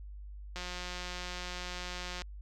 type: click train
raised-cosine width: 0.2 ms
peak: -23 dBFS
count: 298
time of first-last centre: 0.56-2.219 s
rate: 179 Hz
effects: added 50 Hz sine -43 dBFS peak until 2.41 s